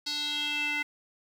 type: tone with band-pass filter sweep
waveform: square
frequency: 294.4 Hz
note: D4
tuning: 4 cents sharp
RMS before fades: -31 dBFS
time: 0.06-0.83 s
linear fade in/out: 10 ms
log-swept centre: 4500 to 2200 Hz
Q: 5.3
effects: 9-bit